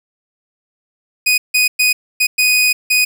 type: tone bursts at uneven times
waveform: sawtooth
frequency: 2489 Hz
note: D#7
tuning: in tune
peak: -7 dBFS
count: 6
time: 1.26-1.38 / 1.54-1.68 / 1.79-1.93 / 2.2-2.27 / 2.38-2.73 / 2.9-3.05 s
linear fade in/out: 10 ms
effects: none